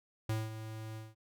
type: tone with ADSR envelope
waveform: square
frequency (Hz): 110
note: A2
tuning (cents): 0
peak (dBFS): -31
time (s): 0.29-1.15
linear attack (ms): 5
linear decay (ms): 200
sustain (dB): -11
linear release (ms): 190
effects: none